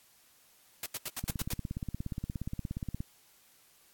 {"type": "noise bursts", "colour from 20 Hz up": "white", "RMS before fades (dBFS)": -36, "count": 7, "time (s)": [0.83, 1.532], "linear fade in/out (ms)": 2, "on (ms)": 30, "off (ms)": 82}
{"type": "click train", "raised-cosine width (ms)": 5, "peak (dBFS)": -23, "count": 31, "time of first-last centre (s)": [1.24, 3.005], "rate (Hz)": 17}
{"effects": ["white hiss -63 dBFS RMS until 3.93 s", "AAC 64 kbps"]}